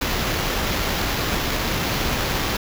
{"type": "noise with sample-and-hold", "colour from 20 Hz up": "pink", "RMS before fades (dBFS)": -23, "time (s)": [0.01, 2.57], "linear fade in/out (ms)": 5, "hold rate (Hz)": 8820, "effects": []}